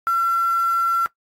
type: tone with quantisation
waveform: sine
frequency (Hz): 1357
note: E6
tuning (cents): +50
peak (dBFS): -16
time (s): 0.07-1.06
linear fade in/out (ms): 0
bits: 6
effects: noise-tail reverb RT60 0.1 s tail -18 dB re dry + AAC 48 kbps

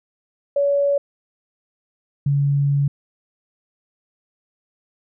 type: tone pair in turn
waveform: sine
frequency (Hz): 566 / 141.5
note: C#5 / C#3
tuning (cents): +36 / +36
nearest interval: 2 octaves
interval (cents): 2400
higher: first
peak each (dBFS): -15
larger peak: neither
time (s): 0.56-0.98 / 2.26-2.88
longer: second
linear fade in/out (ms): 5
effects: none

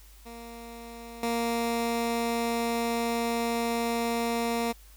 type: tone with level steps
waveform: 15% pulse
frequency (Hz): 233.1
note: A#3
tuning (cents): 0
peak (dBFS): -35 / -20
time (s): 0.25-4.73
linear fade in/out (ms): 20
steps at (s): 1.23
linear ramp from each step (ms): 2
effects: added 50 Hz sine -50 dBFS peak until 4.96 s + white hiss -57 dBFS RMS until 4.96 s

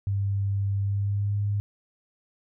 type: tone with pitch glide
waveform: sine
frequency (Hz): 99.3 to 102.15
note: G2 to G#2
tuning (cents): +23 to -28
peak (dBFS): -23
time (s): 0.07-1.6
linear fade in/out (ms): 0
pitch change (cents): +49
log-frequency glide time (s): 0.79-1.37
effects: none

